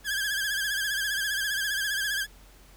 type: tone with vibrato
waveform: sawtooth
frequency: 1633 Hz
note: G#6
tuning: 30 cents flat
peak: -23 dBFS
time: 0.04-2.27 s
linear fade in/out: 50 ms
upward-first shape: sine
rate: 15 Hz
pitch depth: 81 cents each way
effects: added 45 Hz sine -52 dBFS peak until 2.76 s + pink hiss -56 dBFS RMS until 2.76 s